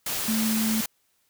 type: tone in noise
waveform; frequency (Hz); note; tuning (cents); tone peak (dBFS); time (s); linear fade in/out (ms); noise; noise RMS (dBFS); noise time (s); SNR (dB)
sine; 220; A3; 0; -23; 0.28-0.81; 5; white; -29; 0.06-0.86; +3
effects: white hiss -69 dBFS RMS until 1.29 s